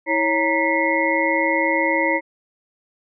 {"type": "tone cluster", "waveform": "sine", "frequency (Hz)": [324.7, 551, 933, 1975, 2139], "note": ["E4", "C#5", "A#5", "B6", "C7"], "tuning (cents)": [-26, -11, 1, 0, 38], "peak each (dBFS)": -23, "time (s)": [0.06, 2.21], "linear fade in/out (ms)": 50, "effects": []}